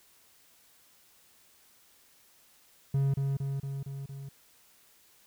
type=tone with echo; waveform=triangle; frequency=137.6 Hz; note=C#3; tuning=12 cents flat; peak=-22 dBFS; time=2.94-3.14 s; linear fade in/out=5 ms; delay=230 ms; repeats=5; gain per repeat=-3 dB; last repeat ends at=4.29 s; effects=white hiss -62 dBFS RMS until 5.26 s